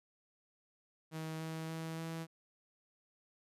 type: tone with pitch steps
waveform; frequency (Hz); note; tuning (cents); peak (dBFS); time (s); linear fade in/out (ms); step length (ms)
sawtooth; 159.1 / 160.58 / 162.07 / 163.57; D#3 / E3 / E3 / E3; +39 / -45 / -29 / -13; -36; 1.11-2.27; 50; 290
effects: resampled to 32000 Hz